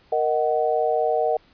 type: chord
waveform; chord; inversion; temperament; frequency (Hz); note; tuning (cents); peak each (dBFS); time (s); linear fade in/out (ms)
sine; D# minor; second; just; 466.7 / 622.3 / 746.7; A#4 / D#5 / F#5; +2 / 0 / +16; -23; 0.12-1.37; 5
effects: pink hiss -57 dBFS RMS until 1.53 s + resampled to 11025 Hz